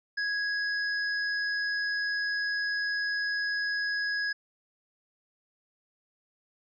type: tone pair together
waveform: sine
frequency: 1661.2 / 5045 Hz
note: G#6 / D#8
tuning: 0 / +23 cents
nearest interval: octave + perfect fifth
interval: 1923 cents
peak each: -28 / -36 dBFS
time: 0.17-4.33 s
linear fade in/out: 10 ms
effects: none